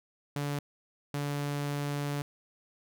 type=tone pair in turn; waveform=sawtooth; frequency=144.1 / 144.1 Hz; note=D3 / D3; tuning=-33 / -33 cents; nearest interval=unison; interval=0 cents; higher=neither; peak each=-27 dBFS; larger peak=neither; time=0.36-0.59 / 1.14-2.22 s; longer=second; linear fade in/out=2 ms; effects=none